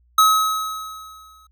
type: tone with exponential decay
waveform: square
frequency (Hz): 1280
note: D#6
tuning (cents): +49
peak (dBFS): -10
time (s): 0.18-1.47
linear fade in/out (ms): 5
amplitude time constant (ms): 280
effects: added 60 Hz sine -55 dBFS peak until 1.51 s